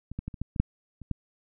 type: clicks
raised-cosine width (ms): 5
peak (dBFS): -25 / -20 / -21 / -28 / -18 / -22 / -9 / -30 / -16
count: 9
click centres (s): 0.116 / 0.19 / 0.28 / 0.342 / 0.416 / 0.562 / 0.6 / 1.017 / 1.113
effects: none